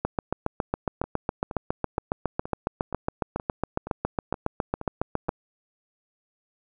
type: two click trains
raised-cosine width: 1 ms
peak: -20 / -10 dBFS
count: 10 / 39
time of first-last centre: 1.04-5.285 / 0.05-5.291 s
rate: 2.12 / 7.25 Hz
effects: none